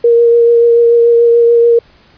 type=tone with vibrato; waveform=sine; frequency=469 Hz; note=A#4; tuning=11 cents sharp; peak=-4 dBFS; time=0.04-1.79 s; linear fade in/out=5 ms; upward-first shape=triangle; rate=6.9 Hz; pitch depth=16 cents each way; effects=pink hiss -46 dBFS RMS until 2.17 s + resampled to 11025 Hz